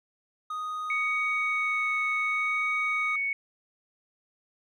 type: tone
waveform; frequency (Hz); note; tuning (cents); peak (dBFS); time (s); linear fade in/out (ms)
triangle; 1244.5; D#6; 0; -29; 0.5-3.16; 5
type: tone with vibrato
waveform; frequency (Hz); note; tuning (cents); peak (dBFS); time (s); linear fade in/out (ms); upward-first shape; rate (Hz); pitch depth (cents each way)
sine; 2228; C#7; +8; -26; 0.9-3.33; 2; sine; 0.67; 9
effects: none